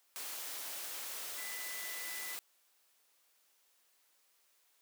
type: tone in noise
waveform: sine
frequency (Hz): 1996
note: B6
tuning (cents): +18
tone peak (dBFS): -46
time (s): 1.38-2.35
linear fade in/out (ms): 0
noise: white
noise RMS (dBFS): -43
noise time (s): 0.16-2.39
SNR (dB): -6
effects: white hiss -72 dBFS RMS until 4.81 s + high-pass 400 Hz 12 dB/octave